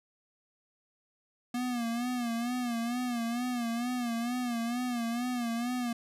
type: tone with vibrato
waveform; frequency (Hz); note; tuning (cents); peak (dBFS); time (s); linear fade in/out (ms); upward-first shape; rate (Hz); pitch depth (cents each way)
square; 240; B3; -49; -31; 1.54-5.93; 5; sine; 2.2; 75
effects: resampled to 32000 Hz